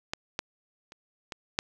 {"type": "clicks", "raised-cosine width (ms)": 0.2, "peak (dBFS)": [-13, -12, -29, -19, -8], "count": 5, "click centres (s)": [0.135, 0.391, 0.921, 1.322, 1.589], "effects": []}